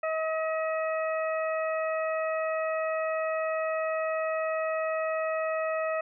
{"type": "harmonic tone", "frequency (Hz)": 637, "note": "D#5", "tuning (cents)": 41, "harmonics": [1, 2, 3, 4], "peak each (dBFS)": [-28, -34, -38, -40], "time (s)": [0.03, 6.01], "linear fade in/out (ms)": 5, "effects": []}